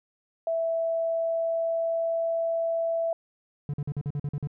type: tone with pitch glide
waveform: sine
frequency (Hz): 659.3 to 663.1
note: E5 to E5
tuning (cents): 0 to +10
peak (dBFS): -24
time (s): 0.47-3.13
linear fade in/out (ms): 2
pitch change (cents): +10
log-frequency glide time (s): 0.7-2.27
type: tone bursts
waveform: triangle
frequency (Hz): 144.4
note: D3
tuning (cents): -29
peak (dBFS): -25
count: 9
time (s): 3.69-4.473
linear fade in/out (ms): 2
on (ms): 47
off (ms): 45
effects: none